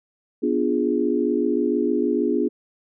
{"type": "chord", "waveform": "sine", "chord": "B diminished seventh", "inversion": "none", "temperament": "equal", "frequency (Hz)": [246.9, 293.7, 349.2, 415.3], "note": ["B3", "D4", "F4", "Ab4"], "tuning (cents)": [0, 0, 0, 0], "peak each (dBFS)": -24, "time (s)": [0.42, 2.49], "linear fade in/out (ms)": 20, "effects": []}